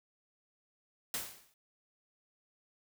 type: noise with exponential decay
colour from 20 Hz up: white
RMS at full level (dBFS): -34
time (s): 1.14-1.54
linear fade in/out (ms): 1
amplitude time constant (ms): 86
effects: none